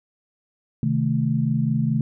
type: chord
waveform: sine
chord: A diminished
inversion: first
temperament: equal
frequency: 130.81 / 155.56 / 220 Hz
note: C3 / Eb3 / A3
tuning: 0 / 0 / 0 cents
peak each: -23 dBFS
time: 0.83-2.01 s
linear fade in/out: 2 ms
effects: none